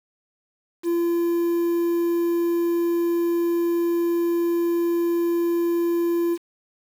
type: tone with quantisation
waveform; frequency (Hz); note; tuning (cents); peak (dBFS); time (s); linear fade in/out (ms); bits
triangle; 341.5; F4; -39; -17; 0.83-6.38; 50; 7
effects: none